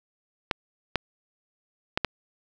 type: clicks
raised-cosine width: 0.3 ms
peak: -7 dBFS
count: 4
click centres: 0.512 / 0.957 / 1.975 / 2.047 s
effects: none